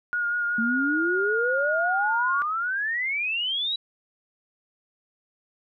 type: tone with vibrato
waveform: sine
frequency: 1430 Hz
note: F6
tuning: 41 cents sharp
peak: -23 dBFS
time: 0.13-2.42 s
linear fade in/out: 0 ms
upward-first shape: sine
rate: 5.3 Hz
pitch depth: 23 cents each way
type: exponential sweep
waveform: sine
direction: up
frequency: 220 to 3942 Hz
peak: -24 dBFS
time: 0.58-3.76 s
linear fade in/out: 5 ms
effects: none